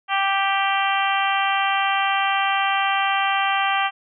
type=harmonic tone; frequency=392 Hz; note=G4; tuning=in tune; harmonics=2 / 3 / 4 / 5 / 6 / 7 / 8; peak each=-22 / -24 / -27 / -28 / -29 / -28 / -29 dBFS; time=0.08-3.91 s; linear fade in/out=50 ms; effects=none